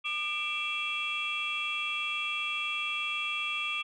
sine tone cluster, 1201 / 2349 / 2686 / 3312 Hz, D6 / D7 / E7 / G#7, +38 / 0 / +32 / -5 cents, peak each -37 / -35 / -33 / -35 dBFS, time 0.04-3.83 s, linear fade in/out 20 ms, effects tanh soft clip ceiling -23 dBFS

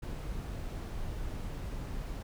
brown noise, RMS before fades -38 dBFS, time 0.02-2.23 s, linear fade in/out 10 ms, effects none

